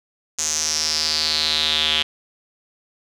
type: tone with band-pass filter sweep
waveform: square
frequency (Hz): 77.6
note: D#2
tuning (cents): -4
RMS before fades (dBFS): -21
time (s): 0.38-2.03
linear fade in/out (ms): 10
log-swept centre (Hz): 6600 to 3200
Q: 6
effects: none